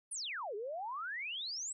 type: exponential two-way sweep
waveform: sine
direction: down then up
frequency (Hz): 10460 to 393.5 to 8140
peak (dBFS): -38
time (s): 0.11-1.73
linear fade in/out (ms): 10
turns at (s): 0.55
effects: none